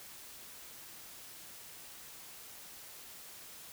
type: silence
effects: white hiss -51 dBFS RMS until 3.72 s